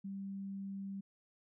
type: tone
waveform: sine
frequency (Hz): 196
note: G3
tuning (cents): 0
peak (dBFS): -40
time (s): 0.04-1.01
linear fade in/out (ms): 10
effects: none